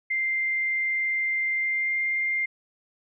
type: tone with pitch glide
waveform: sine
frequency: 2093 to 2106 Hz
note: C7 to C7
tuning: 0 to +11 cents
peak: -23 dBFS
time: 0.1-2.46 s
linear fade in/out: 10 ms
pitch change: +11 cents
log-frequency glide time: 1.55-1.96 s
effects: none